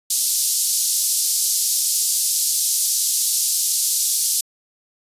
white band-pass noise, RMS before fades -20 dBFS, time 0.1-4.41 s, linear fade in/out 5 ms, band 4600 to 12000 Hz, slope 24 dB/octave, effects resampled to 32000 Hz

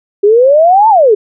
sine exponential two-way sweep, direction up then down, 395 to 912 to 395 Hz, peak -3 dBFS, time 0.23-1.15 s, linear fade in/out 10 ms, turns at 0.89 s, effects none

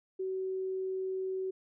sine tone, 377.7 Hz, F#4, 36 cents sharp, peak -32 dBFS, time 0.19-1.51 s, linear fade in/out 10 ms, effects none

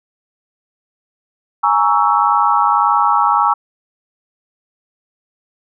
sine chord, A# half-diminished seventh, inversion third, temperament equal with one note detuned, 830.6 / 932.3 / 1122.9 / 1318.5 Hz, G#5 / A#5 / C#6 / E6, 0 / 0 / +22 / 0 cents, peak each -16 dBFS, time 1.63-3.54 s, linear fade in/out 10 ms, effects none

